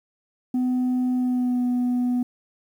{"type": "tone with pitch glide", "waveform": "sine", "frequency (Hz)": [251.8, 246.8], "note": ["B3", "B3"], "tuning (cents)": [34, -1], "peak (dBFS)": -17, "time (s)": [0.54, 2.23], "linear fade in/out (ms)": 5, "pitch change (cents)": -35, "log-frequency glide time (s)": [1.14, 1.63], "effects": ["tanh soft clip ceiling -19 dBFS", "9-bit"]}